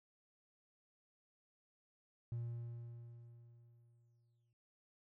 triangle tone with exponential decay, 118.1 Hz, A#2, 23 cents sharp, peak -36 dBFS, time 2.32-4.53 s, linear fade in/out 0 ms, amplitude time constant 480 ms, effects noise-tail reverb RT60 0.2 s tail -26 dB re dry + tanh soft clip ceiling -33 dBFS

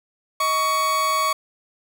40% pulse tone pair together, 629 / 1120.8 Hz, D#5 / C#6, +19 / +19 cents, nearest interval minor seventh, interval 1000 cents, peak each -28 / -18 dBFS, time 0.4-1.33 s, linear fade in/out 5 ms, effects none

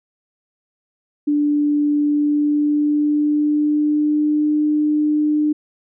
sine tone with pitch glide, 293.7 to 300.9 Hz, D4 to D4, 0 to +42 cents, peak -14 dBFS, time 1.27-5.53 s, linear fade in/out 10 ms, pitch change +42 cents, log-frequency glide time 2.02-4.52 s, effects none

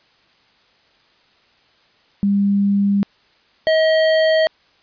sine / square tone pair in turn, 200.3 / 635.9 Hz, G3 / D#5, +38 / +38 cents, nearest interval octave + minor sixth, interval 2000 cents, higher second, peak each -13 / -13 dBFS, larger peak neither, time 2.23-3.03 / 3.67-4.47 s, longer neither, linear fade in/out 0 ms, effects white hiss -56 dBFS RMS until 4.82 s + resampled to 11025 Hz

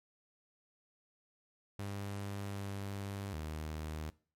sawtooth tone with pitch steps, 100.1 / 99.3 / 77.6 Hz, G2 / G2 / D#2, +37 / +23 / -4 cents, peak -35 dBFS, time 1.79-4.1 s, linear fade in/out 0 ms, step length 770 ms, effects noise-tail reverb RT60 0.4 s tail -21 dB re dry + MP3 64 kbps

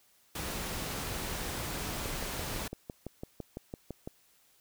pink noise, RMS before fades -37 dBFS, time 0.35-2.68 s, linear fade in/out 5 ms
click train, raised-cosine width 2 ms, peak -25 dBFS, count 14, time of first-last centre 1.89-4.075 s, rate 5.95 Hz
effects white hiss -66 dBFS RMS until 4.6 s

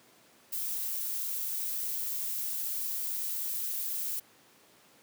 violet noise, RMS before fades -34 dBFS, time 0.52-4.2 s, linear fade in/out 10 ms, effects pink hiss -60 dBFS RMS until 5.02 s + high-pass 200 Hz 12 dB/octave

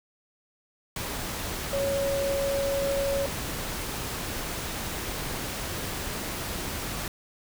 sine tone in noise, 554.4 Hz, C#5, in tune, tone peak -25 dBFS, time 1.73-3.26 s, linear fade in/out 2 ms, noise pink, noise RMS -33 dBFS, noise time 0.96-7.08 s, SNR +5 dB, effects none

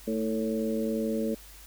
harmonic tone with a mistuned harmonic, 111.1 Hz, A2, 17 cents sharp, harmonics 2 / 3 / 4 / 5, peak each -29 / -35 / -32 / -35 dBFS, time 0.07-1.35 s, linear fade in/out 10 ms, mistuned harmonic 3, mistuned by -47 cents, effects added 50 Hz sine -50 dBFS peak until 1.66 s + white hiss -51 dBFS RMS until 1.66 s

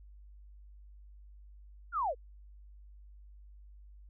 sine linear sweep, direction down, 1464 to 440 Hz, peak -29 dBFS, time 1.92-2.15 s, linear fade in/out 50 ms, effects added 50 Hz sine -51 dBFS peak until 4.09 s

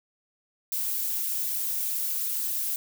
violet noise with flanger, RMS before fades -29 dBFS, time 0.72-2.76 s, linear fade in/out 2 ms, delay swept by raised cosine 1.5 to 4.2 ms, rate 3.7 Hz, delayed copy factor -0.65, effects none

